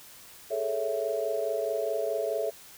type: chord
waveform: sine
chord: A major seventh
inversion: third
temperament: equal with one note detuned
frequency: 415.3 / 440 / 557.6 / 659.3 Hz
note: G#4 / A4 / C#5 / E5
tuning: 0 / 0 / +10 / 0 cents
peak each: -35 / -32 / -33 / -31 dBFS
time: 0.5-2.51 s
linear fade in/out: 20 ms
effects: white hiss -50 dBFS RMS until 2.77 s